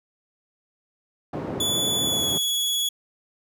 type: low-pass noise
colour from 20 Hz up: white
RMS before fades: -30 dBFS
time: 1.33-2.38 s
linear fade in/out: 5 ms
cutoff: 450 Hz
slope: 12 dB/octave
type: tone with pitch glide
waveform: sawtooth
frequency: 3444 to 3371 Hz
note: A7 to G#7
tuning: -38 to +25 cents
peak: -19 dBFS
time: 1.6-2.89 s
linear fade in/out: 5 ms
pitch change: -37 cents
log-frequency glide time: 2.02-2.28 s
effects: high-pass 100 Hz 12 dB/octave